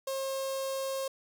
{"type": "tone with notch filter", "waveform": "sawtooth", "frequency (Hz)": 537, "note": "C5", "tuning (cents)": 45, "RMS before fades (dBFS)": -34, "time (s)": [0.07, 1.08], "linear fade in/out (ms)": 5, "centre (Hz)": 1900, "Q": 0.73, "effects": []}